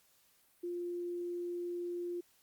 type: tone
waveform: sine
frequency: 350 Hz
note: F4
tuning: 4 cents sharp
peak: -36 dBFS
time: 0.63-2.21 s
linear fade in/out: 10 ms
effects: white hiss -69 dBFS RMS until 2.42 s + Opus 48 kbps